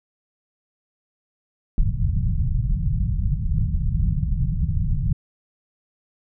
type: low-pass noise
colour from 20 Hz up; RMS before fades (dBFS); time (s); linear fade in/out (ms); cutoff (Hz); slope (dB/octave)
pink; -21; 1.78-5.13; 2; 170; 48
effects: none